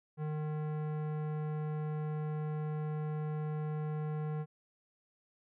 sine tone with tanh clipping, 152.7 Hz, D#3, 32 cents flat, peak -36 dBFS, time 0.17-4.46 s, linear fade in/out 50 ms, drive 17 dB, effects none

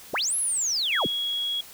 sine linear two-way sweep, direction up then down, 30.1 to 11220 to 35.13 Hz, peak -23 dBFS, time 0.13-1.07 s, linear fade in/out 10 ms, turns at 0.37 s
sine tone, 3322 Hz, G#7, in tune, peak -25 dBFS, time 0.92-1.61 s, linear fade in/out 5 ms
effects white hiss -46 dBFS RMS until 1.73 s

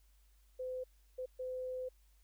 sine tone bursts at uneven times, 510 Hz, C5, 44 cents flat, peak -38 dBFS, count 3, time 0.59-0.84 / 1.18-1.26 / 1.39-1.89 s, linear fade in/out 10 ms, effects added 50 Hz sine -64 dBFS peak until 2.23 s + white hiss -75 dBFS RMS until 2.23 s

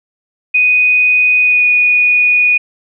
sine tone with pitch glide, 2489 to 2466 Hz, D#7 to D#7, 0 to -16 cents, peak -7 dBFS, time 0.54-2.58 s, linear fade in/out 10 ms, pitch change -16 cents, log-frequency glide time 1.41-1.65 s, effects none

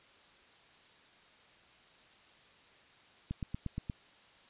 click train, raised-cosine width 5 ms, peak -24 dBFS, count 6, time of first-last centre 3.31-3.898 s, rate 8.5 Hz, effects white hiss -61 dBFS RMS until 4.49 s + resampled to 8000 Hz

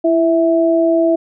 sine tone pair together, 333.5 / 656 Hz, E4 / E5, +20 / -9 cents, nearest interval octave, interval 1171 cents, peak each -13 dBFS, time 0.04-1.16 s, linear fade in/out 10 ms, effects none

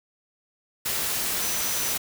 sine tone in noise, 5960 Hz, F#8, 12 cents sharp, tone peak -33 dBFS, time 1.41-1.93 s, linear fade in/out 10 ms, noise white, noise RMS -27 dBFS, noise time 0.85-1.98 s, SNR -9 dB, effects none

